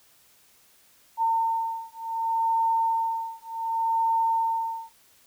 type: beating tone pair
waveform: sine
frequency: 907 / 907.67 Hz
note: A#5 / A#5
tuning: -48 / -46 cents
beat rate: 0.67 Hz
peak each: -26 / -26 dBFS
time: 1.17-4.93 s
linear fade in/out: 50 ms
effects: white hiss -59 dBFS RMS until 5.26 s